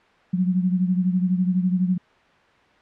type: beating tone pair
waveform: sine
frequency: 181.1 / 193.1 Hz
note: F#3 / G3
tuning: -37 / -26 cents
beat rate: 12 Hz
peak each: -19 / -25 dBFS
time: 0.33-1.98 s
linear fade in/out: 10 ms
effects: white hiss -55 dBFS RMS until 2.81 s + low-pass 2000 Hz 12 dB/octave